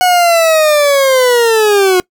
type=linear sweep; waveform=40% pulse; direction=down; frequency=736 to 359.4 Hz; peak=-6 dBFS; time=0.01-2 s; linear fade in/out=0 ms; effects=noise-tail reverb RT60 0.1 s tail -23 dB re dry